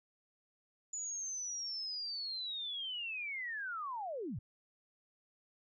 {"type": "linear sweep", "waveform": "sine", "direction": "down", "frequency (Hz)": [6970, 82.41], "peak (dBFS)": -38, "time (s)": [0.93, 4.39], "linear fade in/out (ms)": 5, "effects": []}